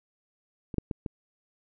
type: clicks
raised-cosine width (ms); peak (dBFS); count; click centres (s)
3; -23 / -12 / -18 / -20; 4; 0.742 / 0.783 / 0.912 / 1.062
effects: none